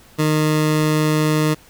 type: tone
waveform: 20% pulse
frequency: 154 Hz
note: D#3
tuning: 17 cents flat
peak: -10 dBFS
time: 0.18-1.55 s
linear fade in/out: 20 ms
effects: pink hiss -48 dBFS RMS until 1.69 s